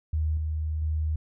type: tone with level steps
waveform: sine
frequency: 77.78 Hz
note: D#2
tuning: in tune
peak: -23 / -26 / -24 dBFS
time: 0.13-1.16 s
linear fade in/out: 5 ms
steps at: 0.37 / 0.82 s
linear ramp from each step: 2 ms
effects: none